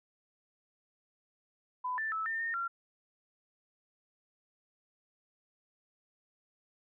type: tone with pitch steps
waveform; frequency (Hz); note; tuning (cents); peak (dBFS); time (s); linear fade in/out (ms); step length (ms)
sine; 1002 / 1769 / 1307 / 1805 / 1832 / 1374; B5 / A6 / E6 / A6 / A#6 / F6; +25 / +9 / -15 / +44 / -31 / -29; -32; 1.84-2.68; 10; 140
effects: none